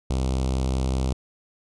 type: tone with notch filter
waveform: sawtooth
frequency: 65.1 Hz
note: C2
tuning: 8 cents flat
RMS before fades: -24 dBFS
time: 0.1-1.13 s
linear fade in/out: 5 ms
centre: 1700 Hz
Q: 0.8
effects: resampled to 22050 Hz